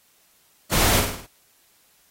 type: noise with echo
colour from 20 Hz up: pink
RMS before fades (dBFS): -20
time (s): 0.71-1.01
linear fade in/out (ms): 20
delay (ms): 52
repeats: 5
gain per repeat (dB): -5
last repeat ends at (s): 1.27
effects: white hiss -60 dBFS RMS until 2.1 s + AAC 48 kbps